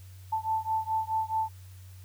sine beating tone pair, 880 / 884.7 Hz, A5 / A5, 0 / +9 cents, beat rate 4.7 Hz, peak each -30 dBFS, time 0.32-1.49 s, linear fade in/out 10 ms, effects added 93 Hz sine -45 dBFS peak until 2.04 s + white hiss -59 dBFS RMS until 2.04 s

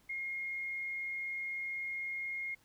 sine tone, 2142 Hz, C7, 40 cents sharp, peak -36 dBFS, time 0.09-2.55 s, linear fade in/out 10 ms, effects pink hiss -68 dBFS RMS until 2.64 s

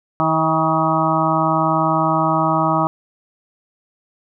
harmonic tone with a mistuned harmonic, 160 Hz, D#3, 49 cents sharp, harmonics 1 / 2 / 4 / 5 / 6 / 7 / 8, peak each -22 / -22 / -22 / -22 / -22 / -22 / -22 dBFS, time 0.2-2.87 s, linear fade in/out 0 ms, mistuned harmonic 8, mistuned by -28 cents, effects none

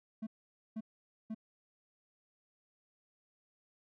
triangle tone bursts, 220 Hz, A3, in tune, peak -35 dBFS, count 3, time 0.22-1.347 s, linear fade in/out 10 ms, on 49 ms, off 490 ms, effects none

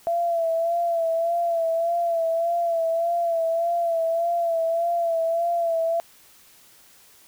sine tone with vibrato, 672 Hz, E5, 33 cents sharp, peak -20 dBFS, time 0.07-6 s, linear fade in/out 0 ms, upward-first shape sine, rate 1.7 Hz, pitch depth 42 cents each way, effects white hiss -53 dBFS RMS until 7.27 s

